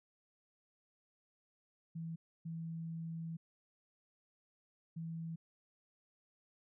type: tone bursts at uneven times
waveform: sine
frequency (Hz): 164.2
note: E3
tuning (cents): -6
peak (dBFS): -40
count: 3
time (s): 1.95-2.16 / 2.45-3.37 / 4.96-5.36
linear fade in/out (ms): 10
effects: none